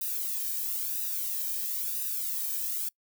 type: noise with flanger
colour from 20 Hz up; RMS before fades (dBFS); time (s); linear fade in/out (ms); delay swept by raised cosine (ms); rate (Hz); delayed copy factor
violet; -32; 0.01-2.89; 5; 0.91 to 1.47; 1; -0.9
effects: noise-tail reverb RT60 0.1 s tail -25 dB re dry